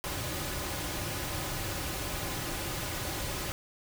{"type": "noise with comb filter", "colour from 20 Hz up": "pink", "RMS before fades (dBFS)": -35, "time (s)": [0.04, 3.52], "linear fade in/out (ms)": 0, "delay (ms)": 4.4, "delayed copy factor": -0.5, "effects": []}